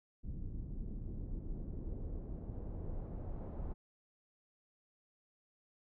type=noise with low-pass filter sweep; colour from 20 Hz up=brown; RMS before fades=-42 dBFS; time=0.23-3.74 s; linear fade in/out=20 ms; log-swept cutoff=220 to 830 Hz; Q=1.1; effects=none